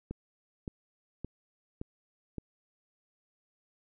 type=click train; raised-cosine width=3 ms; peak=-24 dBFS; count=5; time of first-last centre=0.11-2.383 s; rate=1.76 Hz; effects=none